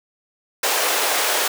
pink high-pass noise, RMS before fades -20 dBFS, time 0.63-1.48 s, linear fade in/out 5 ms, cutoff 460 Hz, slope 24 dB/octave, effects none

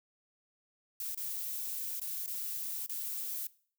violet noise with dropouts, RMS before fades -38 dBFS, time 1-3.47 s, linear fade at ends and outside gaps 2 ms, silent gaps 1.148-1.174 / 1.998-2.015 / 2.262-2.276 / 2.863-2.894 s, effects noise-tail reverb RT60 0.5 s tail -21 dB re dry

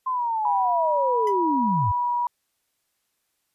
sine linear sweep, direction down, 1046.5 to 85.4 Hz, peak -22 dBFS, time 0.06-1.92 s, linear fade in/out 10 ms
sine tone with vibrato, 973 Hz, B5, 26 cents flat, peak -21 dBFS, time 0.45-2.27 s, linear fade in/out 2 ms, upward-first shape triangle, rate 1.6 Hz, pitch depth 15 cents each way
25% pulse tone with exponential decay, 1004 Hz, B5, 28 cents sharp, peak -29 dBFS, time 1.27-1.36 s, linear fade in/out 2 ms, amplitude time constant 19 ms
effects white hiss -74 dBFS RMS until 3.54 s + resampled to 32000 Hz

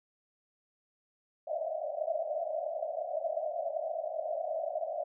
white band-pass noise, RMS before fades -35 dBFS, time 1.47-5.04 s, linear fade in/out 10 ms, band 600 to 680 Hz, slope 96 dB/octave, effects none

